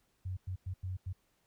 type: tone bursts at uneven times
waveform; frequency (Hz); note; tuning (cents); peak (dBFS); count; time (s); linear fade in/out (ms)
sine; 92.6; F#2; +2; -35; 5; 0.25-0.37 / 0.47-0.56 / 0.66-0.74 / 0.83-0.97 / 1.06-1.13; 10
effects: pink hiss -75 dBFS RMS until 1.46 s